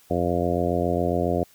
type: harmonic tone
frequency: 87.31 Hz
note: F2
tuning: in tune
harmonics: 1 / 2 / 3 / 4 / 5 / 6 / 7 / 8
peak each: -29 / -29 / -29 / -29 / -29 / -29 / -29 / -29 dBFS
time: 0.1-1.44 s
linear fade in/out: 10 ms
effects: white hiss -56 dBFS RMS until 1.54 s